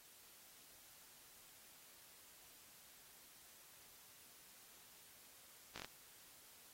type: slowing click train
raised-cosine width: 0.2 ms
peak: -30 dBFS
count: 5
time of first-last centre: 5.76-5.846 s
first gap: 17 ms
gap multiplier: 1.16
effects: white hiss -63 dBFS RMS until 6.73 s + AAC 48 kbps